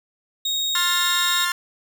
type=tone; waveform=35% pulse; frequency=3753 Hz; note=A#7; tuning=11 cents sharp; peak=-19 dBFS; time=0.45-1.45 s; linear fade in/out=5 ms
type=chord; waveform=sawtooth; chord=F major; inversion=second; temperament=equal with one note detuned; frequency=1060.5 / 1396.9 / 1760 Hz; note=C6 / F6 / A6; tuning=+23 / 0 / 0 cents; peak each=-22 dBFS; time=0.75-1.52 s; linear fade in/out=2 ms
effects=none